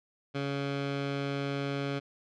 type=tone with low-pass filter; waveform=15% pulse; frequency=140 Hz; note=C#3; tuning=18 cents sharp; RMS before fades=-33 dBFS; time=0.34-2 s; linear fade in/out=20 ms; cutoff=3600 Hz; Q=1.3; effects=none